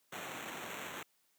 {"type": "noise with sample-and-hold", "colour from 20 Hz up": "white", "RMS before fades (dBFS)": -44, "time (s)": [0.12, 1.03], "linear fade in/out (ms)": 5, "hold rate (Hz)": 4900, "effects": ["white hiss -74 dBFS RMS until 1.38 s", "high-pass 150 Hz 12 dB/octave"]}